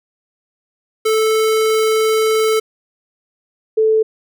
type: tone pair in turn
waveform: square / sine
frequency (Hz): 438.5 / 438.5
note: A4 / A4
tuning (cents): -6 / -6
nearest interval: unison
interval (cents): 0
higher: neither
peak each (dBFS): -13 / -10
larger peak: second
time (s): 1.05-2.6 / 3.77-4.03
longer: first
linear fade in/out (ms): 10
effects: none